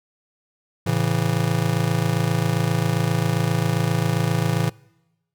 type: chord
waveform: square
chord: A major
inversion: none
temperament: just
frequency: 110 / 137.5 / 165 Hz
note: A2 / C#3 / E3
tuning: 0 / -14 / +2 cents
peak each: -24 dBFS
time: 0.86-4.7 s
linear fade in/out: 10 ms
effects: noise-tail reverb RT60 1.0 s tail -24 dB re dry